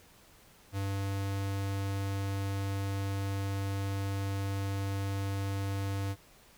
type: tone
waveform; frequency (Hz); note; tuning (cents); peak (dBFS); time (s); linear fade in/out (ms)
square; 98.4; G2; +7; -32; 0.72-6.16; 50
effects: pink hiss -59 dBFS RMS until 6.57 s